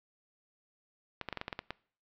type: clicks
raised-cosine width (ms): 0.3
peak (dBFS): -20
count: 9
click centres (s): 1.213 / 1.287 / 1.327 / 1.373 / 1.414 / 1.481 / 1.528 / 1.591 / 1.706
effects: noise-tail reverb RT60 0.5 s tail -23 dB re dry + low-pass 5000 Hz 12 dB/octave